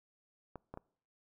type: clicks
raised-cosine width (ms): 1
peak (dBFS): -30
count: 3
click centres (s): 0.557 / 0.74 / 0.774
effects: noise-tail reverb RT60 0.6 s tail -25 dB re dry